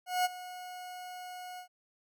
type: tone with ADSR envelope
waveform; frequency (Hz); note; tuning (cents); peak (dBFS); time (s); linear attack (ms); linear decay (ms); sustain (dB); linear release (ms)
40% pulse; 727; F#5; -31; -24; 0.06-1.68; 190; 26; -17; 93
effects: none